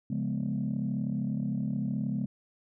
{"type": "chord", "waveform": "sine", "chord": "C# dominant seventh", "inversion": "none", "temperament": "equal", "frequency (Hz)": [138.59, 174.61, 207.7, 246.9], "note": ["C#3", "E#3", "G#3", "B3"], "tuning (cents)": [0, 0, 0, 0], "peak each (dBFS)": [-33, -36, -31, -34], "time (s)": [0.1, 2.26], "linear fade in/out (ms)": 5, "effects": ["tanh soft clip ceiling -22 dBFS"]}